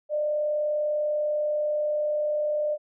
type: tone with frequency modulation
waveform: sine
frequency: 600 Hz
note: D5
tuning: 37 cents sharp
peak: -23 dBFS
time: 0.09-2.78 s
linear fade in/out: 50 ms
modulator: 40.2 Hz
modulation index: 0.3
effects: none